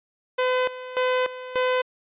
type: tone with tremolo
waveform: sawtooth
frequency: 507 Hz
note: B4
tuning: 45 cents sharp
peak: -16 dBFS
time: 0.38-1.82 s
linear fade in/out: 10 ms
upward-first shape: square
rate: 1.7 Hz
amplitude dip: 80%
effects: resampled to 8000 Hz